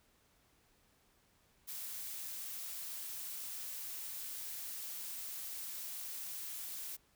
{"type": "noise", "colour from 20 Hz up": "blue", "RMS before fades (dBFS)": -44, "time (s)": [1.67, 6.97], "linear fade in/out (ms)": 20, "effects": ["pink hiss -71 dBFS RMS until 7.15 s"]}